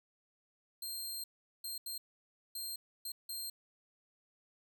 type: tone bursts at uneven times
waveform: 15% pulse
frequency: 4186 Hz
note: C8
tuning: in tune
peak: -33 dBFS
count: 6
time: 0.82-1.24 / 1.64-1.78 / 1.86-1.98 / 2.55-2.76 / 3.05-3.12 / 3.29-3.5 s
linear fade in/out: 5 ms
effects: 12-bit